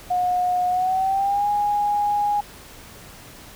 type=tone with pitch glide; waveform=sine; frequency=722 to 824.6 Hz; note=F#5 to G#5; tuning=-43 to -13 cents; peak=-18 dBFS; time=0.1-2.41 s; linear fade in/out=10 ms; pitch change=+230 cents; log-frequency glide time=0.69-1.48 s; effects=pink hiss -43 dBFS RMS until 3.55 s